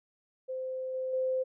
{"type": "tone with level steps", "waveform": "sine", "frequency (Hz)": 518, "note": "C5", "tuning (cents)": -17, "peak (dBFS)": [-33, -31, -27], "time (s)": [0.48, 1.44], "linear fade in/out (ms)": 20, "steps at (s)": [0.94, 1.13], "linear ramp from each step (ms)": 5, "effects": []}